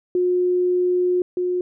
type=tone pair in turn; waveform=sine; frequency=360 / 360 Hz; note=F#4 / F#4; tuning=-47 / -47 cents; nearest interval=unison; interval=0 cents; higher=neither; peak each=-16 / -19 dBFS; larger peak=first; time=0.15-1.22 / 1.37-1.61 s; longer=first; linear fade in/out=2 ms; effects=none